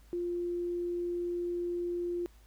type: tone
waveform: sine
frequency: 349.2 Hz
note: F4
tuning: in tune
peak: -31 dBFS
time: 0.13-2.26 s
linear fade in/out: 0 ms
effects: added 53 Hz sine -55 dBFS peak until 2.46 s + pink hiss -65 dBFS RMS until 2.46 s